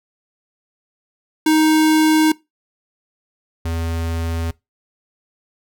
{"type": "tone pair in turn", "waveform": "square", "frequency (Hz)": [312.5, 82.77], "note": ["D#4", "E2"], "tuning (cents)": [8, 8], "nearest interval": "octave + major seventh", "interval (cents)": 2300, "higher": "first", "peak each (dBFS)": [-12, -21], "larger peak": "first", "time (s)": [[1.46, 2.32], [3.65, 4.51]], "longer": "neither", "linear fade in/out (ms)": 5, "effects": ["noise-tail reverb RT60 0.2 s tail -21 dB re dry"]}